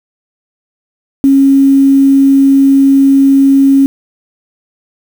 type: tone with quantisation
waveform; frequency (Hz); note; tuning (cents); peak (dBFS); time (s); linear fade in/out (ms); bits
sine; 273.5; C#4; -23; -3; 1.24-3.86; 0; 5
effects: none